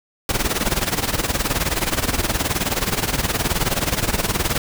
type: noise with tremolo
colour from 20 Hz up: pink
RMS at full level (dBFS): -18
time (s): 0.29-4.58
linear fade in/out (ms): 2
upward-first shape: sine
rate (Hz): 19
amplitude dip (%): 80
effects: none